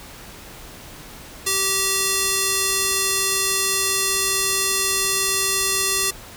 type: tone with band-pass filter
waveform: square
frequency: 387.3 Hz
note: G4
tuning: 21 cents flat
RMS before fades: -21 dBFS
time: 1.46-6.11 s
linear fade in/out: 10 ms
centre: 9000 Hz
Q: 0.8
effects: pink hiss -40 dBFS RMS until 6.36 s